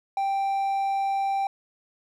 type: tone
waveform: triangle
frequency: 785 Hz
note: G5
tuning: 2 cents sharp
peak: -21 dBFS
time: 0.17-1.47 s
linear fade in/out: 2 ms
effects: none